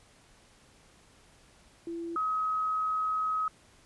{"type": "tone pair in turn", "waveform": "sine", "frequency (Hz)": [336.7, 1271.2], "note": ["E4", "D#6"], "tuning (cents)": [37, 37], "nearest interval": "octave + major seventh", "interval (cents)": 2300, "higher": "second", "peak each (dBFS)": [-34, -27], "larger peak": "second", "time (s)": [[1.87, 2.16], [2.16, 3.48]], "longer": "second", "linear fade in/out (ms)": 2, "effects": ["pink hiss -60 dBFS RMS until 3.85 s", "resampled to 24000 Hz"]}